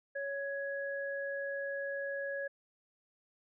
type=tone pair together; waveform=sine; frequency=557.3 / 1670 Hz; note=C#5 / G#6; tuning=+9 / +9 cents; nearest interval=octave + perfect fifth; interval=1900 cents; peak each=-37 / -39 dBFS; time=0.15-2.48 s; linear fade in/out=10 ms; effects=none